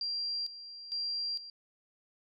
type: tone with tremolo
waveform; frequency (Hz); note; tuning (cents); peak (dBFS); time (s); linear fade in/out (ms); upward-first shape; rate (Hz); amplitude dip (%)
sine; 4747; D8; +18; -32; 0.01-1.5; 2; square; 1.1; 75
effects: none